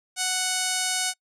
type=tone with low-pass filter; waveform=5% pulse; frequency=740 Hz; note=F#5; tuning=in tune; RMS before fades=-26 dBFS; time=0.16-1.14 s; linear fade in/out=50 ms; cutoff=10000 Hz; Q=1.5; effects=noise-tail reverb RT60 0.1 s tail -26 dB re dry